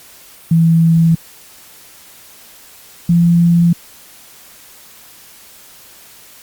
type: tone pair in turn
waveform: sine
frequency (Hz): 164.81 / 170.85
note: E3 / F3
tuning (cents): 0 / -38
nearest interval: minor second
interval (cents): 62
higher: second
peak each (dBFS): -7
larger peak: neither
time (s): 0.51-1.15 / 3.09-3.73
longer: neither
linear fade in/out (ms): 5
effects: white hiss -41 dBFS RMS until 6.42 s + Opus 48 kbps